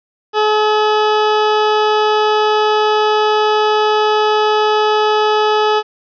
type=tone; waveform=20% pulse; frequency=426.6 Hz; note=G#4; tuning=46 cents sharp; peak=-6 dBFS; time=0.33-5.83 s; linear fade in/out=50 ms; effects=resampled to 11025 Hz + 8-bit